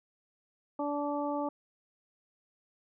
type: harmonic tone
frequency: 290 Hz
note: D4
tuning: 22 cents flat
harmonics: 1 / 2 / 3 / 4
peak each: -34 / -35 / -36 / -41 dBFS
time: 0.79-1.49 s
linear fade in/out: 5 ms
effects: none